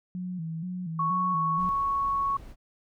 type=tone with vibrato; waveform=sine; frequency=171.7 Hz; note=F3; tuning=29 cents flat; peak=-31 dBFS; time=0.15-1.69 s; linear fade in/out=0 ms; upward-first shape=square; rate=2.1 Hz; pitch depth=96 cents each way
type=tone; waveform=sine; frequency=1108.7 Hz; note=C#6; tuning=in tune; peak=-24 dBFS; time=0.99-2.37 s; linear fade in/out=5 ms
type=noise; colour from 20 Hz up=brown; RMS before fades=-44 dBFS; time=1.56-2.56 s; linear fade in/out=50 ms
effects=none

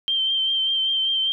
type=tone with vibrato; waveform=sine; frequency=3138 Hz; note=G7; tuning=1 cent sharp; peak=-19 dBFS; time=0.08-1.32 s; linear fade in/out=0 ms; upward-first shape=triangle; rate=5.1 Hz; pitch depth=29 cents each way; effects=none

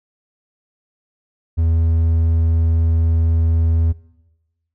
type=tone; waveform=triangle; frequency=82 Hz; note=E2; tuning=9 cents flat; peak=-11 dBFS; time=1.57-3.93 s; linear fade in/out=20 ms; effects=noise-tail reverb RT60 1.0 s tail -20 dB re dry

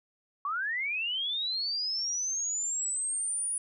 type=linear sweep; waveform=sine; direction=up; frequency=1100 to 9810 Hz; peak=-29 dBFS; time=0.45-3.58 s; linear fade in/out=2 ms; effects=none

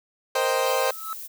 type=chord; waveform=30% pulse; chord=C minor seventh; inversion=third; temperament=equal; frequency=466.2 / 523.3 / 622.3 / 784 Hz; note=Bb4 / C5 / Eb5 / G5; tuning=0 / 0 / 0 / 0 cents; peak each=-26 / -21 / -26 / -26 dBFS; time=0.35-0.91 s; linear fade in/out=5 ms
type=noise; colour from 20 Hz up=violet; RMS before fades=-37 dBFS; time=0.65-1.28 s; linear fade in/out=20 ms
type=tone with exponential growth; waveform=triangle; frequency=1300 Hz; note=E6; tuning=24 cents flat; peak=-25 dBFS; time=0.77-1.13 s; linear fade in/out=0 ms; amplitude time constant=77 ms
effects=none

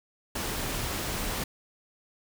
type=noise; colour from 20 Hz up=pink; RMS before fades=-32 dBFS; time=0.35-1.44 s; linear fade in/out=5 ms; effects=none

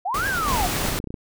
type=linear two-way sweep; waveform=sine; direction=up then down; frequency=679 to 1661.2 to 679 Hz; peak=-22 dBFS; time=0.05-0.67 s; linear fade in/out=10 ms; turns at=0.27 s
type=noise with tremolo; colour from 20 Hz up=pink; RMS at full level=-28 dBFS; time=0.14-0.9 s; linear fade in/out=5 ms; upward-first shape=triangle; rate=10 Hz; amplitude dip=25%
type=noise; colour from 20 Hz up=pink; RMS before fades=-26 dBFS; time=0.48-0.99 s; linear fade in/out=0 ms
type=clicks; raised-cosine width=3 ms; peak=-19 dBFS; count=9; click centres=0.853 / 0.886 / 0.922 / 0.968 / 1.001 / 1.042 / 1.073 / 1.105 / 1.142 s
effects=none

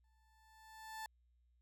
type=tone with exponential growth; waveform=30% pulse; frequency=880 Hz; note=A5; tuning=in tune; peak=-40 dBFS; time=0.04-1.06 s; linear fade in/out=1 ms; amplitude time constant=220 ms; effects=added 60 Hz sine -70 dBFS peak until 1.61 s

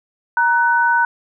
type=tone pair together; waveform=sine; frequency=940 / 1496.9 Hz; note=A#5 / F#6; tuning=+14 / +20 cents; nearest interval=minor sixth; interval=806 cents; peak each=-15 dBFS; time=0.37-1.05 s; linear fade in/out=2 ms; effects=none

